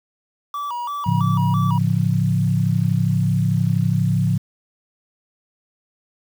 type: tone with vibrato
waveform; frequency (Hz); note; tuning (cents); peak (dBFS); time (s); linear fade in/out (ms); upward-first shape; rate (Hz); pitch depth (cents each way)
triangle; 1054; C6; +12; -22; 0.54-1.78; 2; square; 3; 160
type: chord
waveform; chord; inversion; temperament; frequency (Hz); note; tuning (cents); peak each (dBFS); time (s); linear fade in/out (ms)
sine; A augmented; none; equal with one note detuned; 110 / 141.75 / 174.61; A2 / C#3 / E#3; 0 / +39 / 0; -20; 1.06-4.38; 10
effects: 7-bit